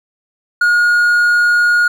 triangle tone, 1436 Hz, F6, 48 cents sharp, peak -7 dBFS, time 0.61-1.88 s, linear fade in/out 5 ms, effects none

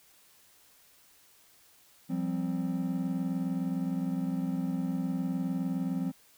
triangle chord, F suspended second, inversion none, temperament equal with one note detuned, 174.61 / 194.19 / 261.6 Hz, F3 / G3 / C4, 0 / -16 / 0 cents, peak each -31 / -33 / -31 dBFS, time 2.09-6.12 s, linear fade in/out 20 ms, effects white hiss -61 dBFS RMS until 6.37 s

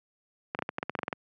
clicks, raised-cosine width 0.5 ms, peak -15 dBFS, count 12, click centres 0.549 / 0.59 / 0.623 / 0.691 / 0.784 / 0.829 / 0.896 / 0.952 / 0.99 / 1.032 / 1.081 / 1.128 s, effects high-pass 150 Hz 12 dB/octave

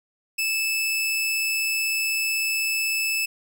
sawtooth tone, 2622 Hz, E7, 10 cents flat, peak -19 dBFS, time 0.38-3.26 s, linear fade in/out 10 ms, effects none

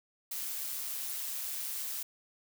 blue noise with amplitude modulation, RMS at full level -36 dBFS, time 0.31-2.03 s, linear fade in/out 5 ms, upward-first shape sine, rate 136 Hz, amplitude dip 35%, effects none

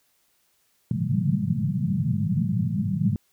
white band-pass noise, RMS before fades -24 dBFS, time 0.91-3.16 s, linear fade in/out 2 ms, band 100 to 210 Hz, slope 96 dB/octave, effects white hiss -67 dBFS RMS until 3.32 s

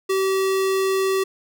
square tone, 383.9 Hz, G4, 36 cents flat, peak -19 dBFS, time 0.09-1.24 s, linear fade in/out 10 ms, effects none

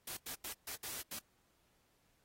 white noise bursts at uneven times, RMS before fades -44 dBFS, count 6, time 0.07-0.17 / 0.26-0.35 / 0.44-0.53 / 0.67-0.76 / 0.83-1.02 / 1.11-1.19 s, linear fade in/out 5 ms, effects pink hiss -75 dBFS RMS until 2.24 s + AAC 48 kbps

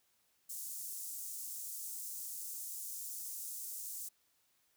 pink high-pass noise, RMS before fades -44 dBFS, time 0.49-4.09 s, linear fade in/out 10 ms, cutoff 7100 Hz, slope 24 dB/octave, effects white hiss -75 dBFS RMS until 4.76 s

